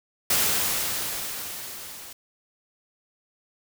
white noise with level ramp, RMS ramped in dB -21 to -42 dBFS, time 0.3-2.13 s, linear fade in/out 5 ms, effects none

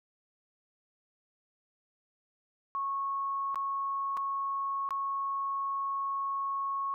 sine tone with dropouts, 1100 Hz, C#6, 14 cents flat, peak -30 dBFS, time 2.75-6.94 s, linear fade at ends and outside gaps 0 ms, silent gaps 3.545-3.557 / 4.169-4.173 / 4.89-4.907 s, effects none

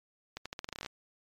accelerating click train, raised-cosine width 0.2 ms, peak -21 dBFS, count 13, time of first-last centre 0.37-0.862 s, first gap 86 ms, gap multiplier 0.85, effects MP3 96 kbps

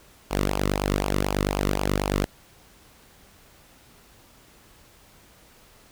sawtooth tone with flanger, 49.2 Hz, G1, 7 cents sharp, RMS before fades -25 dBFS, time 0.3-2.26 s, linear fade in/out 20 ms, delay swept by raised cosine 0.51 to 1.28 ms, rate 4 Hz, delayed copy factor -0.75, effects pink hiss -54 dBFS RMS until 5.91 s

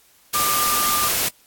sine tone in noise, 1195 Hz, D6, 30 cents sharp, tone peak -21 dBFS, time 0.34-1.09 s, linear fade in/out 10 ms, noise white, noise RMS -21 dBFS, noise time 0.33-1.29 s, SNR -3 dB, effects white hiss -55 dBFS RMS until 1.46 s + AAC 64 kbps

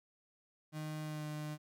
35% pulse tone with pitch glide, 154.1 to 151.37 Hz, D#3 to D#3, -16 to -47 cents, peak -38 dBFS, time 0.72-1.58 s, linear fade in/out 50 ms, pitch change -31 cents, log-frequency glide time 1.03-1.26 s, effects none

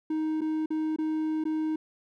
triangle tone with dropouts, 312.8 Hz, D#4, 9 cents sharp, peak -24 dBFS, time 0.1-1.76 s, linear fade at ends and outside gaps 5 ms, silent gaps 0.409-0.415 / 0.66-0.704 / 0.962-0.985 / 1.44-1.452 s, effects none

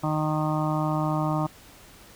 harmonic tone, 154 Hz, D#3, 17 cents flat, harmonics 1 / 2 / 4 / 5 / 6 / 7 / 8, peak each -26 / -29 / -32 / -33 / -34 / -34 / -35 dBFS, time 0.03-1.47 s, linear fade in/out 10 ms, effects pink hiss -50 dBFS RMS until 2.15 s

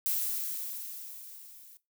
violet noise with level ramp, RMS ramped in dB -29 to -54 dBFS, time 0.06-1.77 s, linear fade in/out 0 ms, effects noise-tail reverb RT60 0.2 s tail -17 dB re dry

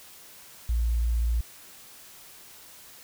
sine tone, 57.8 Hz, A#1, 14 cents flat, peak -22 dBFS, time 0.69-1.41 s, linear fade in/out 5 ms, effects white hiss -49 dBFS RMS until 3.03 s

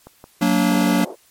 click train, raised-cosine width 1 ms, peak -24 dBFS, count 5, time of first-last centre 0.07-0.754 s, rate 5.85 Hz
square chord, Gb augmented, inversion none, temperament just, 185 / 231.2 / 289.1 Hz, Gb3 / Bb3 / D4, 0 / -14 / -27 cents, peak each -20 dBFS, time 0.41-1.05 s, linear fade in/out 10 ms
pink band-pass noise, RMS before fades -32 dBFS, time 0.67-1.16 s, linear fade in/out 50 ms, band 410 to 690 Hz, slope 24 dB/octave
effects white hiss -55 dBFS RMS until 1.3 s + MP3 64 kbps

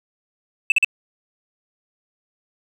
sine tone bursts, 2637 Hz, E7, in tune, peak -9 dBFS, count 3, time 0.7-0.846 s, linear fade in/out 2 ms, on 20 ms, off 43 ms, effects tanh soft clip ceiling -10 dBFS + 7-bit

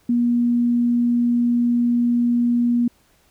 sine tone, 239.5 Hz, A#3, 47 cents sharp, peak -15 dBFS, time 0.09-2.88 s, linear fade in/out 5 ms, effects pink hiss -59 dBFS RMS until 3.3 s

